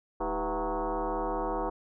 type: tone with frequency modulation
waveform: sine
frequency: 215.4 Hz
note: A3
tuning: 37 cents flat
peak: -28 dBFS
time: 0.2-1.7 s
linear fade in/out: 10 ms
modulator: 178 Hz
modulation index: 5.1
effects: none